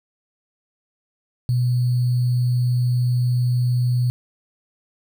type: tone with sample-and-hold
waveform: sine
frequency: 123.5 Hz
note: B2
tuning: in tune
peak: -16 dBFS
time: 1.49-4.1 s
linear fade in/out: 0 ms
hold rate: 4410 Hz
effects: none